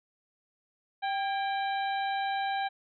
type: harmonic tone with a mistuned harmonic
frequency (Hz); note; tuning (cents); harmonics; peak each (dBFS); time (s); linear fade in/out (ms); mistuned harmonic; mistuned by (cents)
784; G5; 0; 1 / 2 / 3 / 4 / 5; -29 / -37 / -42 / -45 / -42; 1.02-2.69; 20; 2; +60
effects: none

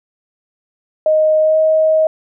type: tone with pitch glide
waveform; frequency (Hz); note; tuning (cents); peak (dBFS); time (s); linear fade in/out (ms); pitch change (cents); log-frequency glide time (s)
sine; 622.3 to 630.6; D#5 to D#5; 0 to +23; -9; 1.06-2.07; 2; +23; 1.4-1.59
effects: none

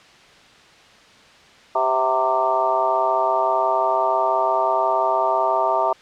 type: harmonic tone with a mistuned harmonic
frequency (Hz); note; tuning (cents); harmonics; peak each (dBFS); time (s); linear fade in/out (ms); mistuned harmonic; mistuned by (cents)
130.81; C3; 0; 3 / 4 / 5 / 6 / 7 / 8 / 9; -28 / -32 / -21 / -27 / -21 / -32 / -24; 1.75-5.93; 5; 6; -56
effects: white hiss -48 dBFS RMS until 6.01 s + low-pass 4000 Hz 12 dB/octave

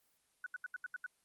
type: tone bursts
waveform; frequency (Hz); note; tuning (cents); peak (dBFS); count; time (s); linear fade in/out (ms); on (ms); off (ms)
sine; 1483; F#6; +4; -39; 7; 0.44-1.063; 2; 23; 77
effects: white hiss -75 dBFS RMS until 1.24 s + Opus 24 kbps

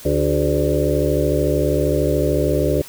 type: harmonic tone with a mistuned harmonic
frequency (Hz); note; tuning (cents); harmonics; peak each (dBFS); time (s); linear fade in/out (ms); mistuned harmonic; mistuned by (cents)
73.2; D2; -5; 1 / 2 / 4 / 5 / 6 / 7 / 8; -23 / -23 / -23 / -23 / -23 / -23 / -23; 0.05-2.82; 5; 6; -76
effects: white hiss -39 dBFS RMS until 2.88 s

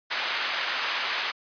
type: band-pass noise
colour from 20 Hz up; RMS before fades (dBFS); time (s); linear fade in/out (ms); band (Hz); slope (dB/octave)
pink; -29; 0.1-1.32; 20; 1300 to 3900; 12
effects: resampled to 11025 Hz

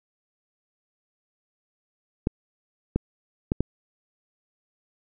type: clicks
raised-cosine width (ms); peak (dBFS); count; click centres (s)
3; -9; 4; 2.271 / 2.96 / 3.519 / 3.606
effects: none

